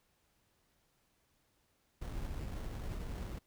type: noise with sample-and-hold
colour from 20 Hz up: brown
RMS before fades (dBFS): -41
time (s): 2.01-3.39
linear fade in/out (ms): 10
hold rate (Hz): 2450
effects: pink hiss -75 dBFS RMS until 3.46 s